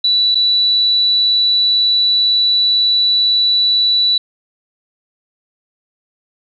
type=tone with dropouts; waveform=sine; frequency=3951 Hz; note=B7; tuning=in tune; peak=-10 dBFS; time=0.04-4.18 s; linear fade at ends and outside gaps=5 ms; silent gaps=0.347-0.353 s; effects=none